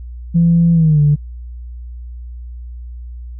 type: tone with pitch glide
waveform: sine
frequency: 169 to 147.12 Hz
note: E3 to D3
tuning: +43 to +3 cents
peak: -7 dBFS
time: 0.34-1.16 s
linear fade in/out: 20 ms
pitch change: -240 cents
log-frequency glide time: 0.73-1.01 s
effects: tanh soft clip ceiling -3 dBFS + added 60 Hz sine -27 dBFS peak until 3.39 s